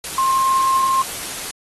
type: tone in noise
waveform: sine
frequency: 1062 Hz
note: C6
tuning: 25 cents sharp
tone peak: -14 dBFS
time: 0.18-1.02 s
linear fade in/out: 2 ms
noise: white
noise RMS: -28 dBFS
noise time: 0.04-1.51 s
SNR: +11 dB
effects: AAC 32 kbps